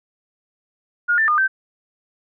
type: tone with pitch steps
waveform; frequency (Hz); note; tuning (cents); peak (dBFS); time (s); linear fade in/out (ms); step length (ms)
sine; 1429 / 1776 / 1216 / 1552; F6 / A6 / D#6 / G6; +39 / +16 / -40 / -18; -14; 1.08-1.48; 20; 100
effects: none